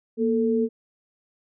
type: tone pair together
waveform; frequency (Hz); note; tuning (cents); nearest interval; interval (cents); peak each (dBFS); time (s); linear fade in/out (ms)
sine; 234.8 / 443.3; A#3 / A4; +13 / +13; major seventh; 1100; -22; 0.17-0.69; 50
effects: none